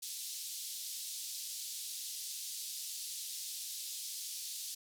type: band-pass noise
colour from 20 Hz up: pink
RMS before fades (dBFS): -43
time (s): 0.02-4.75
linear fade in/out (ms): 10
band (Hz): 3900 to 14000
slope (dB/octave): 24
effects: none